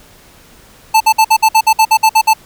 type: tone bursts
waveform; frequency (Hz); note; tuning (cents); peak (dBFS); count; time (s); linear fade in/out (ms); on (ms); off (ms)
square; 880; A5; 0; -6; 12; 0.94-2.336; 10; 65; 56
effects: pink hiss -43 dBFS RMS until 2.45 s